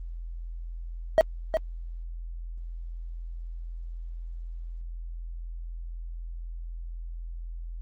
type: tone with echo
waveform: triangle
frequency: 638 Hz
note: D#5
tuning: 43 cents sharp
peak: -12 dBFS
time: 1.18-1.21 s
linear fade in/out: 0 ms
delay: 360 ms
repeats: 1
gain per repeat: -7 dB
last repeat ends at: 1.57 s
effects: added 42 Hz sine -34 dBFS peak until 7.81 s + Opus 24 kbps